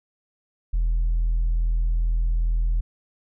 triangle tone with tanh clipping, 41.2 Hz, E1, in tune, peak -19 dBFS, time 0.73-2.81 s, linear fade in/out 10 ms, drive 6 dB, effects none

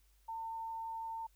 sine tone, 903 Hz, A5, 45 cents sharp, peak -39 dBFS, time 0.28-1.27 s, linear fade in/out 10 ms, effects added 50 Hz sine -66 dBFS peak until 1.35 s + white hiss -74 dBFS RMS until 1.35 s

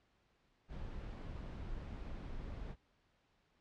brown noise, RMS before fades -45 dBFS, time 0.68-2.76 s, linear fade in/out 50 ms, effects pink hiss -75 dBFS RMS until 3.6 s + low-pass 4000 Hz 12 dB/octave

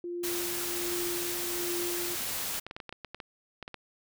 sine tone with tremolo, 349.2 Hz, F4, in tune, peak -32 dBFS, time 0.04-2.15 s, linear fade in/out 2 ms, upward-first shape sine, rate 1.3 Hz, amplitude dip 50%
white noise, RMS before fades -34 dBFS, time 0.23-2.6 s, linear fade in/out 10 ms
clicks, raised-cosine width 0.3 ms, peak -24 dBFS, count 12, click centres 2.666 / 2.711 / 2.765 / 2.802 / 2.893 / 2.926 / 3.047 / 3.146 / 3.202 / 3.627 / 3.679 / 3.743 s
effects none

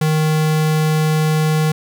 square tone, 155.56 Hz, D#3, in tune, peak -14 dBFS, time 0.01-1.72 s, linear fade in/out 5 ms, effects 9-bit

